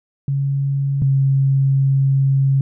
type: tone pair in turn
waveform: sine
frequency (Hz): 138.59 / 136.13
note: C#3 / C#3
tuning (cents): 0 / -31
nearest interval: unison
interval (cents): 31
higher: first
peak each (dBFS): -16 / -12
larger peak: second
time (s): 0.28-1.02 / 1.02-2.61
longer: second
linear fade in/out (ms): 2
effects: none